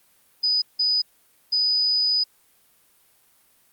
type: tone bursts at uneven times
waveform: sine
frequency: 4978 Hz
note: D#8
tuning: in tune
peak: -18 dBFS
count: 3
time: 0.43-0.62 / 0.79-1.02 / 1.52-2.24 s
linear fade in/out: 10 ms
effects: white hiss -60 dBFS RMS until 3.72 s + Opus 32 kbps